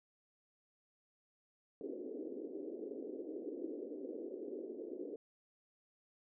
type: band-pass noise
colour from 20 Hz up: white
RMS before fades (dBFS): -45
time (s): 1.81-5.16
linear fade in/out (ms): 2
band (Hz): 270 to 470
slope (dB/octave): 48
effects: none